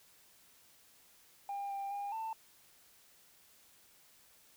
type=tone with pitch steps; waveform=sine; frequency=801 / 793 / 808 / 891 Hz; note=G5 / G5 / G#5 / A5; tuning=+37 / +20 / -48 / +22 cents; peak=-35 dBFS; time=1.49-2.33 s; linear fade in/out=2 ms; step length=210 ms; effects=tanh soft clip ceiling -35 dBFS + white hiss -64 dBFS RMS until 4.56 s